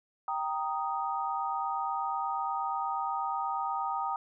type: chord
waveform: sine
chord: Eb major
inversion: first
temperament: equal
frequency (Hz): 784 / 932.3 / 1244.5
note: G5 / Bb5 / Eb6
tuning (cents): 0 / 0 / 0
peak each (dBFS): -34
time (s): 0.28-4.16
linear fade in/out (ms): 2
effects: none